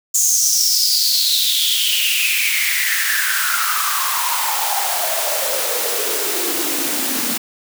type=noise with high-pass filter sweep; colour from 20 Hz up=white; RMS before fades=-18 dBFS; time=0.14-7.38 s; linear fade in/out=10 ms; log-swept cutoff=6900 to 230 Hz; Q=7.2; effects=none